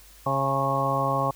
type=harmonic tone with a mistuned harmonic; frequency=136.4 Hz; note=C#3; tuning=28 cents flat; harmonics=1 / 2 / 3 / 4 / 5 / 6 / 7 / 8; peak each=-29 / -34 / -37 / -29 / -31 / -30 / -35 / -26 dBFS; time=0.26-1.31 s; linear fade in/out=5 ms; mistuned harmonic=6; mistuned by=+29 cents; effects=added 50 Hz sine -52 dBFS peak until 1.35 s + white hiss -52 dBFS RMS until 1.35 s